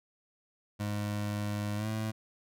25% pulse tone with pitch glide, 103.83 to 109.43 Hz, G#2 to A2, 0 to -9 cents, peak -28 dBFS, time 0.79-2.12 s, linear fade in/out 20 ms, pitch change +91 cents, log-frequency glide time 1.76-1.88 s, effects none

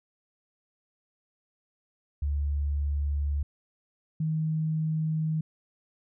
sine tone pair in turn, 72.1 / 157.43 Hz, D2 / D#3, -31 / +21 cents, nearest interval octave + major second, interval 1352 cents, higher second, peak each -25 dBFS, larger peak neither, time 2.22-3.43 / 4.2-5.41 s, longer neither, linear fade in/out 5 ms, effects none

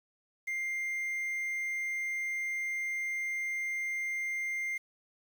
triangle tone with quantisation, 2100 Hz, C7, 6 cents sharp, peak -30 dBFS, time 0.47-4.78 s, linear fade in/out 10 ms, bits 9, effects none

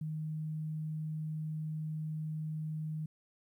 sine tone, 155.56 Hz, D#3, in tune, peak -35 dBFS, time 0.01-3.06 s, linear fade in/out 5 ms, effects 12-bit

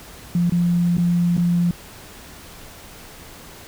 sine tone with dropouts, 173.7 Hz, F3, 9 cents flat, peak -15 dBFS, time 0.35-1.71 s, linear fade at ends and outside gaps 2 ms, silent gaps 0.497-0.521 / 0.97-0.981 / 1.368-1.378 s, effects pink hiss -41 dBFS RMS until 3.67 s

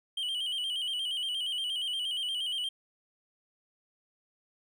triangle tone with vibrato, 3060 Hz, G7, 42 cents flat, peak -29 dBFS, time 0.17-2.69 s, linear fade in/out 5 ms, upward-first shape square, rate 8.5 Hz, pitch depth 62 cents each way, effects none

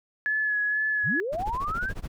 sine tone with vibrato, 1703 Hz, G#6, 43 cents sharp, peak -23 dBFS, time 0.26-1.2 s, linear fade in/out 0 ms, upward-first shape sine, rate 2.1 Hz, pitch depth 25 cents each way
sine linear sweep, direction up, 69.3 to 1661.2 Hz, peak -27 dBFS, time 1.03-1.93 s, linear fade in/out 50 ms
brown noise with tremolo, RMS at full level -31 dBFS, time 1.32-2.08 s, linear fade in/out 10 ms, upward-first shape sine, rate 14 Hz, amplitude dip 95%
effects none

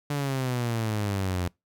sawtooth exponential sweep, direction down, 146.83 to 87.31 Hz, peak -22 dBFS, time 0.1-1.48 s, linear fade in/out 5 ms, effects noise-tail reverb RT60 0.2 s tail -25 dB re dry

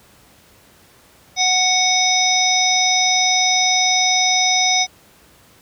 harmonic tone, 740 Hz, F#5, in tune, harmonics 1 / 3 / 5 / 7 / 8, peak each -20 / -20 / -20 / -20 / -20 dBFS, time 1.36-4.87 s, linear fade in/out 50 ms, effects pink hiss -50 dBFS RMS until 5.61 s + high-pass 60 Hz 12 dB/octave

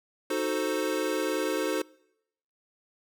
square chord, D# diminished seventh, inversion none, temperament equal, 311.1 / 370 / 440 / 523.3 Hz, D#4 / F#4 / A4 / C5, 0 / 0 / 0 / 0 cents, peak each -33 dBFS, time 0.3-1.82 s, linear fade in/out 5 ms, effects noise-tail reverb RT60 0.8 s tail -24 dB re dry

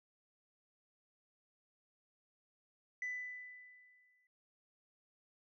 sine tone with exponential decay, 1994 Hz, B6, 16 cents sharp, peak -35 dBFS, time 3.02-4.27 s, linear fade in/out 2 ms, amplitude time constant 270 ms, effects noise-tail reverb RT60 0.3 s tail -24 dB re dry + tanh soft clip ceiling -35 dBFS

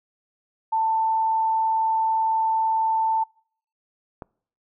sine tone, 889 Hz, A5, 18 cents sharp, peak -19 dBFS, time 0.72-3.24 s, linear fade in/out 10 ms
click, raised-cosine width 1 ms, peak -21 dBFS, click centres 4.222 s
effects noise-tail reverb RT60 0.6 s tail -26 dB re dry

